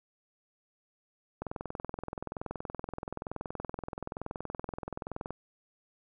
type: click train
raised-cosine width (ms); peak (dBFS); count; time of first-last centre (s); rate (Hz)
1; -22; 83; 1.42-5.306; 21.1
effects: none